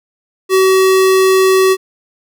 square tone, 379 Hz, F#4, 42 cents sharp, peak -8 dBFS, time 0.49-1.77 s, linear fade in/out 50 ms, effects none

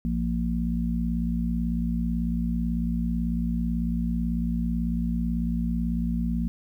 harmonic tone, 58.1 Hz, A#1, 5 cents flat, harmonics 1 / 3 / 4, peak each -28 / -28 / -28 dBFS, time 0.05-6.48 s, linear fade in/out 0 ms, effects 10-bit

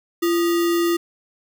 sine tone with sample-and-hold, 341.4 Hz, F4, 39 cents flat, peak -16 dBFS, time 0.22-0.97 s, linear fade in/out 10 ms, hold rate 1575 Hz, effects none

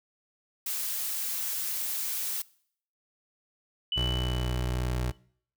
blue noise, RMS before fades -32 dBFS, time 0.66-2.42 s, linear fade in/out 5 ms
sine tone with exponential decay, 2981 Hz, F#7, 12 cents sharp, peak -26 dBFS, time 3.92-5.17 s, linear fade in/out 2 ms, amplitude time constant 270 ms
25% pulse tone, 61.8 Hz, B1, 2 cents sharp, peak -24 dBFS, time 3.96-5.12 s, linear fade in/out 20 ms
effects noise-tail reverb RT60 0.6 s tail -22 dB re dry

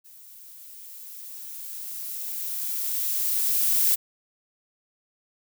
violet noise with level ramp, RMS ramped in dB -49 to -20 dBFS, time 0.04-3.96 s, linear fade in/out 20 ms, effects none

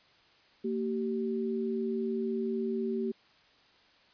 sine tone pair together, 228.9 / 385 Hz, A#3 / G4, -31 / -31 cents, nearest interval major sixth, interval 900 cents, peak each -32 / -32 dBFS, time 0.64-3.12 s, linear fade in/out 10 ms, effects white hiss -62 dBFS RMS until 4.13 s + resampled to 11025 Hz

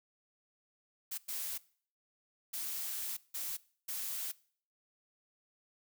blue noise bursts at uneven times, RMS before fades -39 dBFS, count 5, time 1.11-1.18 / 1.28-1.58 / 2.53-3.17 / 3.34-3.57 / 3.88-4.32 s, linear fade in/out 10 ms, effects noise-tail reverb RT60 0.5 s tail -21 dB re dry

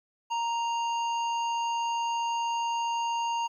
harmonic tone, 932.3 Hz, A#5, in tune, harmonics 1 / 3 / 5 / 7, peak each -27 / -37 / -49 / -45 dBFS, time 0.3-3.48 s, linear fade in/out 20 ms, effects 11-bit

